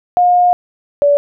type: tone pair in turn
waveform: sine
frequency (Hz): 714 / 574.9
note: F5 / D5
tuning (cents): +38 / -37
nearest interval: major third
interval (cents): 375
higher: first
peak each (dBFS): -7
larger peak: neither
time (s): 0.17-0.53 / 1.02-1.17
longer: first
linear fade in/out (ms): 0
effects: none